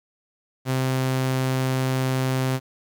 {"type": "tone", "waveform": "sawtooth", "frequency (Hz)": 130.6, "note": "C3", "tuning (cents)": -3, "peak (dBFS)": -17, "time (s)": [0.65, 2.6], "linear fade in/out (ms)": 50, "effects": ["9-bit"]}